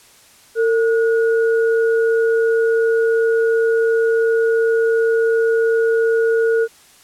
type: tone pair together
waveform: sine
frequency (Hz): 453.8 / 1449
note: A#4 / F#6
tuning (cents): -47 / -37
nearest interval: octave + minor sixth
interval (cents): 2010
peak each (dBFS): -13 / -24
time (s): 0.55-6.68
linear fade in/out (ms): 50
effects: white hiss -48 dBFS RMS until 7.03 s + low-pass 11000 Hz 12 dB/octave